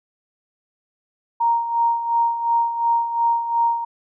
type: tone with tremolo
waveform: sine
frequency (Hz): 932.3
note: A#5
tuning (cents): 0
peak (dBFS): -14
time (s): 1.4-3.85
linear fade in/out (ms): 10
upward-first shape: sine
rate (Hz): 2.8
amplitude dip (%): 65
effects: none

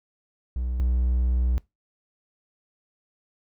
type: tone pair in turn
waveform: triangle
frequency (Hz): 61.74 / 61.74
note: B1 / B1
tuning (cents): 0 / 0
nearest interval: unison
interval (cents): 0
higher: neither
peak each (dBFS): -23 / -18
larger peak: second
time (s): 0.56-0.8 / 0.8-1.58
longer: second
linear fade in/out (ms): 0
effects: noise-tail reverb RT60 0.2 s tail -22 dB re dry

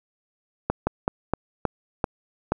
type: slowing click train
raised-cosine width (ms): 1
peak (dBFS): -7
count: 7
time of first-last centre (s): 0.7-2.52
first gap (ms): 170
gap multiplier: 1.23
effects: none

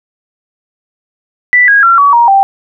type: tone with pitch steps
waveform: sine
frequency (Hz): 1975.5 / 1642.1 / 1365 / 1134.6 / 943.1 / 784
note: B6 / G#6 / F6 / C#6 / A#5 / G5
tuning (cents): 0 / -20 / -40 / +40 / +20 / 0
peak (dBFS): -3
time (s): 1.53-2.43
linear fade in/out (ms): 0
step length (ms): 150
effects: none

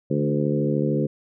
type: harmonic tone with a mistuned harmonic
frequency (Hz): 73.42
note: D2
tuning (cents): 0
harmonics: 2 / 3 / 4 / 5 / 6 / 7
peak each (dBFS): -24 / -26 / -27 / -28 / -29 / -29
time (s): 0.1-1.07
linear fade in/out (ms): 10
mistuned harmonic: 3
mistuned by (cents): -23
effects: none

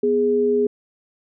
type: tone pair together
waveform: sine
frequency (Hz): 246.9 / 415.3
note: B3 / G#4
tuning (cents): 0 / 0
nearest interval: major sixth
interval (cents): 900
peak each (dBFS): -23 / -16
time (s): 0.03-0.67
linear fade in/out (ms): 5
effects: none

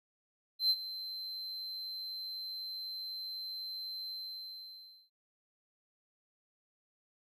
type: tone with ADSR envelope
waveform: triangle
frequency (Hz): 4096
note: C8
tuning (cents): -38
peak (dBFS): -22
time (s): 0.59-5.1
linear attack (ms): 110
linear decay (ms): 49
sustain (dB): -16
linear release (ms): 1000
effects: tanh soft clip ceiling -19 dBFS

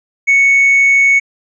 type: tone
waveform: triangle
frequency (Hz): 2217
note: C#7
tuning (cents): 0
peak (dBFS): -4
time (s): 0.27-1.2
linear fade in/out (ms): 20
effects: tanh soft clip ceiling -1 dBFS + resampled to 22050 Hz

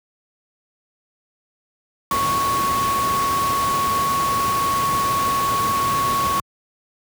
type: tone in noise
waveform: sine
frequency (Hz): 1108.7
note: C#6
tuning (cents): 0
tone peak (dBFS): -18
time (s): 2.11-6.4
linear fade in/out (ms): 2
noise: pink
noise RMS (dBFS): -26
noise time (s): 2.11-6.4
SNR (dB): +5
effects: high-pass 80 Hz 12 dB/octave

